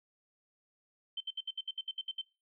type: tone bursts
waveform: sine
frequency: 3100 Hz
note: G7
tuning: 20 cents flat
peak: -34 dBFS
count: 11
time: 1.17-2.215 s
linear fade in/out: 5 ms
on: 35 ms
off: 66 ms
effects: noise-tail reverb RT60 0.3 s tail -22 dB re dry